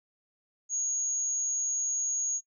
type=tone; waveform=sine; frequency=6645 Hz; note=G#8; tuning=in tune; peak=-28 dBFS; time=0.69-2.41 s; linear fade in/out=50 ms; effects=noise-tail reverb RT60 0.1 s tail -19 dB re dry